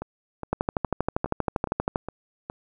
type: two click trains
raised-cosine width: 1 ms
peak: -18 / -9 dBFS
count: 7 / 19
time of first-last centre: 0.02-2.499 / 0.53-1.959 s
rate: 2.42 / 12.6 Hz
effects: none